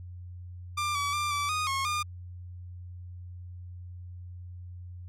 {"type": "tone with pitch steps", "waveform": "sawtooth", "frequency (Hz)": [1190, 1144, 1188, 1159, 1238, 1086, 1211], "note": ["D6", "D6", "D6", "D6", "D#6", "C#6", "D#6"], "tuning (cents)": [22, -46, 20, -23, -9, -36, -47], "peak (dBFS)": -24, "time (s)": [0.77, 2.03], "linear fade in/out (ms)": 10, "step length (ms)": 180, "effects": ["added 89 Hz sine -40 dBFS peak until 5.08 s", "low-pass 10000 Hz 12 dB/octave"]}